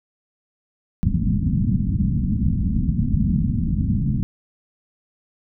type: low-pass noise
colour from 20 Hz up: white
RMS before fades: -20 dBFS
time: 1.03-4.23 s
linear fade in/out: 0 ms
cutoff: 230 Hz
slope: 48 dB/octave
effects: none

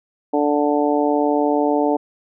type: harmonic tone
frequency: 146.8 Hz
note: D3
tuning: in tune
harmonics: 2 / 3 / 4 / 5 / 6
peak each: -19 / -21 / -22 / -23 / -24 dBFS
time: 0.33-1.97 s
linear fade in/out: 10 ms
effects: none

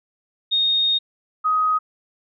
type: tone pair in turn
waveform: sine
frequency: 3707 / 1256.5 Hz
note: A#7 / D#6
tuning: -10 / +17 cents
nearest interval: octave + perfect fifth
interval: 1873 cents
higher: first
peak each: -16 dBFS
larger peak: neither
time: 0.51-0.99 / 1.44-1.79 s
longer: first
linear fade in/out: 20 ms
effects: none

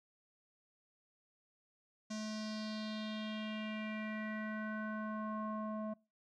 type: tone with low-pass filter sweep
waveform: square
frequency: 215.4 Hz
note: A3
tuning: 37 cents flat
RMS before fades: -41 dBFS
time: 2.1-5.94 s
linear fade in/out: 10 ms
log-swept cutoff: 6100 to 840 Hz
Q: 3.8
effects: noise-tail reverb RT60 0.3 s tail -25 dB re dry

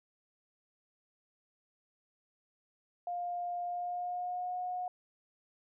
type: tone with pitch glide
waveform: sine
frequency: 705 to 725.2 Hz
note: F5 to F#5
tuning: +16 to -35 cents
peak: -34 dBFS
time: 3.07-4.88 s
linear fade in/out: 2 ms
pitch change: +49 cents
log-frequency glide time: 3.65-4.57 s
effects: none

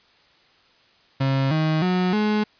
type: tone with pitch steps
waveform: 35% pulse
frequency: 135 / 156.88 / 182.3 / 211.8 Hz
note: C#3 / D#3 / F#3 / G#3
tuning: -45 / +15 / -25 / +34 cents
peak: -17 dBFS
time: 1.2-2.44 s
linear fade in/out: 10 ms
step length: 310 ms
effects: white hiss -57 dBFS RMS until 2.59 s + resampled to 11025 Hz

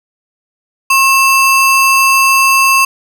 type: ring-modulated tone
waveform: square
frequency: 1864.7 Hz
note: A#6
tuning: in tune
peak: -4 dBFS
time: 0.9-2.85 s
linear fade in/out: 5 ms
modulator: 789 Hz
effects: none

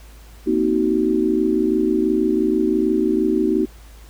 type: chord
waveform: sine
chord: C half-diminished seventh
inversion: third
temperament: just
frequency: 235.5 / 261.6 / 314 / 376.7 Hz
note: Bb3 / C4 / Eb4 / Gb4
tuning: +18 / 0 / +16 / +31 cents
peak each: -22 / -25 / -19 / -20 dBFS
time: 0.46-3.66 s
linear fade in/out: 20 ms
effects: added 54 Hz sine -40 dBFS peak until 4.09 s + pink hiss -49 dBFS RMS until 4.09 s

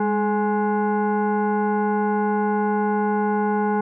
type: tone with frequency modulation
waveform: sine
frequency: 205.1 Hz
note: G#3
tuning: 21 cents flat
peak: -18 dBFS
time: 0-3.81 s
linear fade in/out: 5 ms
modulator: 629 Hz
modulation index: 1.3
effects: none

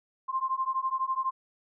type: beating tone pair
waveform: sine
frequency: 1047 / 1059 Hz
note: C6 / C6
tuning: +1 / +21 cents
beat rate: 12 Hz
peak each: -30 dBFS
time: 0.28-1.31 s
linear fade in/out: 20 ms
effects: none

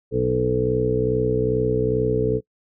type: harmonic tone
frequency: 62.4 Hz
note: B1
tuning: 19 cents sharp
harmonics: 1 / 2 / 3 / 4 / 5 / 7 / 8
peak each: -32 / -25 / -31 / -30 / -29 / -20 / -28 dBFS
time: 0.11-2.41 s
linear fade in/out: 50 ms
effects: noise-tail reverb RT60 0.1 s tail -24 dB re dry

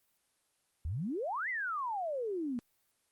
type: exponential two-way sweep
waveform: sine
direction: up then down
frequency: 69.3 to 2093 to 229.7 Hz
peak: -33 dBFS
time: 0.85-2.59 s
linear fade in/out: 0 ms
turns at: 1.49 s
effects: white hiss -75 dBFS RMS until 3.11 s + Opus 24 kbps

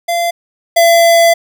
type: tone pair in turn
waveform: square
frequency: 687 / 675.2 Hz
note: F5 / E5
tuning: -29 / +41 cents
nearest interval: unison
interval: 30 cents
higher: first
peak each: -13 / -6 dBFS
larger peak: second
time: 0.08-0.31 / 0.76-1.34 s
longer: second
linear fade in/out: 10 ms
effects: none

